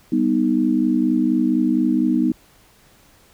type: chord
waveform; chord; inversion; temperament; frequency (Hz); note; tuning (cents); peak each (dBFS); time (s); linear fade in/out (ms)
sine; G augmented; none; equal; 196 / 246.9 / 311.1; G3 / B3 / D#4; 0 / 0 / 0; -23 / -18 / -19; 0.12-2.32; 5
effects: pink hiss -53 dBFS RMS until 3.33 s